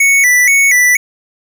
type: tone with vibrato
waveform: square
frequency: 2093 Hz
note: C7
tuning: in tune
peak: -7 dBFS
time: 0-0.97 s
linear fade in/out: 5 ms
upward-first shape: square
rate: 2.1 Hz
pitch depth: 100 cents each way
effects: none

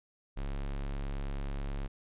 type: tone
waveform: square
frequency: 34.65 Hz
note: C#1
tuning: in tune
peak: -34 dBFS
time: 0.36-1.88 s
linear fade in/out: 20 ms
effects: resampled to 8000 Hz

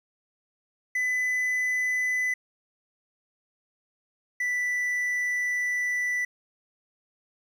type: tone pair in turn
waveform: triangle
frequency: 2003 / 1976.6 Hz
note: B6 / B6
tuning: +24 / +1 cents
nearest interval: unison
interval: 23 cents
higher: first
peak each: -22 / -23 dBFS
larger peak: first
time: 0.95-2.34 / 4.4-6.25 s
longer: second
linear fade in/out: 5 ms
effects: 10-bit

